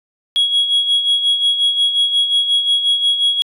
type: tone with tremolo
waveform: sine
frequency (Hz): 3322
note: G#7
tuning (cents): 0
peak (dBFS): -8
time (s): 0.36-3.42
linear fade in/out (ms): 0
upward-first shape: sine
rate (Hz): 5.6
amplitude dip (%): 65
effects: tanh soft clip ceiling -9 dBFS